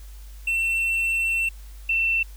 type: tone pair in turn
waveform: triangle / sine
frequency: 2697 / 2688 Hz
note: E7 / E7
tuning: +39 / +33 cents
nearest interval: unison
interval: 6 cents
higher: first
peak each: -19 / -19 dBFS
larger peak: neither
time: 0.47-1.49 / 1.89-2.23 s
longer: first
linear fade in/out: 5 ms
effects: added 50 Hz sine -38 dBFS peak until 2.36 s + white hiss -53 dBFS RMS until 2.36 s